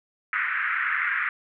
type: band-pass noise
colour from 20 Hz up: white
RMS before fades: -26 dBFS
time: 0.33-1.29 s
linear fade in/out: 2 ms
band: 1300 to 2100 Hz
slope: 48 dB/octave
effects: none